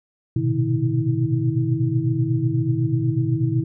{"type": "tone cluster", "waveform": "sine", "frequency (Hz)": [108.3, 120.7, 128.8, 154.4, 324], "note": ["A2", "B2", "C3", "D#3", "E4"], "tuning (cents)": [-27, -39, -27, -13, -30], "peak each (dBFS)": [-30, -23, -22, -26, -25], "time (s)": [0.36, 3.64], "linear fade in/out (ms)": 5, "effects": []}